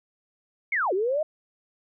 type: linear two-way sweep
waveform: sine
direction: down then up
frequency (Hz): 2262 to 351.7 to 640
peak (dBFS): -22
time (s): 0.72-1.23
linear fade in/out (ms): 5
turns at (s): 0.93
effects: none

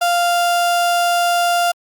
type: tone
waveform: 35% pulse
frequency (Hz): 697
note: F5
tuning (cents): -4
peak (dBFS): -12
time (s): 0.01-1.72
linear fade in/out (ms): 10
effects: Opus 48 kbps

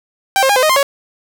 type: tone with pitch steps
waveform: sawtooth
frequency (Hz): 782 / 533 / 813 / 512 / 621 / 1051 / 558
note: G5 / C5 / G#5 / C5 / D#5 / C6 / C#5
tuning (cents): -4 / +32 / -37 / -38 / -3 / +7 / +11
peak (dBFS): -6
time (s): 0.36-0.829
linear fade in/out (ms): 0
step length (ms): 67
effects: none

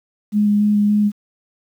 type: tone with vibrato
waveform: sine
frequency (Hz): 207.7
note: G#3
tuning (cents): 0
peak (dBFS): -12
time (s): 0.32-1.12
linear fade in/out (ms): 50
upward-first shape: square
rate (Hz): 3.5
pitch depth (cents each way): 10
effects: 8-bit

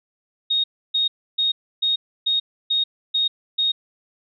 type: tone bursts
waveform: sine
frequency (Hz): 3729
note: A#7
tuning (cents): 0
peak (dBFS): -17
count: 8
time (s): 0.5-3.72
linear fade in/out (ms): 10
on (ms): 140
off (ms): 300
effects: none

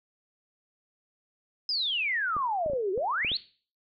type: exponential two-way sweep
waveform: sine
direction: down then up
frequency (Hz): 5180 to 360.9 to 4548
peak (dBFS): -26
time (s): 1.69-3.37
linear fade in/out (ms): 2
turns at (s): 2.92
type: clicks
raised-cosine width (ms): 2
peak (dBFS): -26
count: 7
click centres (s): 2.366 / 2.662 / 2.699 / 2.734 / 2.977 / 3.248 / 3.317
effects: noise-tail reverb RT60 0.4 s tail -17 dB re dry

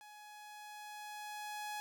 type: tone with level ramp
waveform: sawtooth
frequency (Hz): 840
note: G#5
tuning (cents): +19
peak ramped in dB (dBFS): -50 to -36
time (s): 0.01-1.8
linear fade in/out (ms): 0
effects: 13-bit

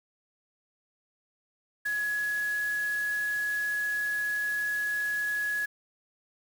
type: tone in noise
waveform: sine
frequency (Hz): 1683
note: G#6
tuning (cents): +23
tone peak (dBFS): -27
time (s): 1.85-5.66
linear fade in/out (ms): 10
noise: white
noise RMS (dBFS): -45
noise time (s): 1.85-5.66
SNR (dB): +15
effects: none

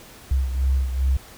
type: beating tone pair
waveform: sine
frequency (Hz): 65.7 / 68.2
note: C2 / C#2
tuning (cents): +8 / -28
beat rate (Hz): 2.5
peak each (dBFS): -19 / -26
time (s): 0.31-1.17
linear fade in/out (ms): 5
effects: pink hiss -45 dBFS RMS until 1.37 s

